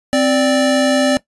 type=tone pair together; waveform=square; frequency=261.5 / 586.6 Hz; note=C4 / D5; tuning=-1 / -2 cents; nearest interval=octave + major second; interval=1399 cents; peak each=-15 dBFS; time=0.13-1.17 s; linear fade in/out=0 ms; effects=noise-tail reverb RT60 0.1 s tail -18 dB re dry + resampled to 24000 Hz